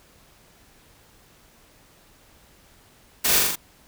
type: noise with echo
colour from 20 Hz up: white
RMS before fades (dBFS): -21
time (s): 3.24-3.39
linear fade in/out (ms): 10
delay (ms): 42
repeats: 4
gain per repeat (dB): -2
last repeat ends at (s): 3.558
effects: pink hiss -55 dBFS RMS until 3.87 s